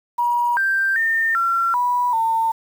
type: tone with pitch steps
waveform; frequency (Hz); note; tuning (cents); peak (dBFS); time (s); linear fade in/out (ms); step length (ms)
sine; 959 / 1574 / 1813 / 1362 / 980 / 903; A#5 / G6 / A#6 / F6 / B5 / A5; +49 / +7 / -49 / -44 / -14 / +45; -16; 0.18-2.52; 10; 390
effects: 7-bit